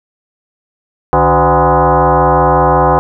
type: tone with frequency modulation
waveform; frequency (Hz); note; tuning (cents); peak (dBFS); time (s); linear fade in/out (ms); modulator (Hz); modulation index
sine; 152.7; D#3; -32; -6; 1.13-2.99; 0; 220; 4.6
effects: none